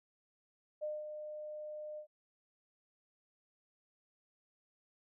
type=tone with ADSR envelope; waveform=sine; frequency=606 Hz; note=D#5; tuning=46 cents flat; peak=-35 dBFS; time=0.81-2.07 s; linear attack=24 ms; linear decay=200 ms; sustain=-7 dB; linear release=89 ms; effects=none